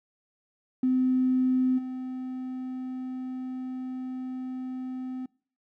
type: tone with level steps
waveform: triangle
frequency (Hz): 256.6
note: C4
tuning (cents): -34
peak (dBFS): -17 / -30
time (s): 0.83-5.26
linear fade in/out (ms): 5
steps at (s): 1.77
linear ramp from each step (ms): 20
effects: noise-tail reverb RT60 0.5 s tail -25 dB re dry + tanh soft clip ceiling -19 dBFS